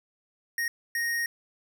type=tone bursts at uneven times; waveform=square; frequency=1864.7 Hz; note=A#6; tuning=in tune; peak=-27 dBFS; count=2; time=0.58-0.68 / 0.95-1.26 s; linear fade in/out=2 ms; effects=none